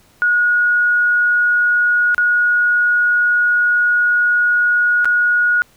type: tone with dropouts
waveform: sine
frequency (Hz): 1449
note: F#6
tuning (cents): -37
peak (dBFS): -11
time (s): 0.22-5.62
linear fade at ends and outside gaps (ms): 0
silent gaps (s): 2.146-2.18 / 5.046-5.055
effects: pink hiss -52 dBFS RMS until 5.76 s